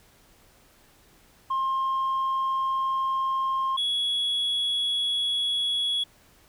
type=tone pair in turn; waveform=sine; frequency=1063 / 3360 Hz; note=C6 / G#7; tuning=+27 / +19 cents; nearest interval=octave + minor sixth; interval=1992 cents; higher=second; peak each=-21 dBFS; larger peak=neither; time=1.5-3.77 / 3.77-6.04 s; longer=neither; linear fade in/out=10 ms; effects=tanh soft clip ceiling -22 dBFS + pink hiss -58 dBFS RMS until 6.48 s